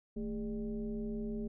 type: tone with frequency modulation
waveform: sine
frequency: 220 Hz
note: A3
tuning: in tune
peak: -35 dBFS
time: 0.16-1.48 s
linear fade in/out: 10 ms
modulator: 187 Hz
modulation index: 0.95
effects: none